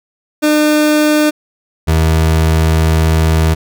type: tone pair in turn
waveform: 30% pulse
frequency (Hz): 302.1 / 80.02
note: D4 / D#2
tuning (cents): +49 / +49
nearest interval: octave + major seventh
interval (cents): 2300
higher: first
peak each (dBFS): -6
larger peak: neither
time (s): 0.42-1.31 / 1.87-3.55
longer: second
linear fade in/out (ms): 20
effects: none